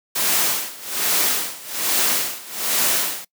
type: noise with tremolo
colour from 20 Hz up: white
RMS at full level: -18 dBFS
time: 0.15-3.25 s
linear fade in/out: 10 ms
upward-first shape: sine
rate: 1.2 Hz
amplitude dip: 90%
effects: noise-tail reverb RT60 0.1 s tail -22 dB re dry + high-pass 200 Hz 12 dB/octave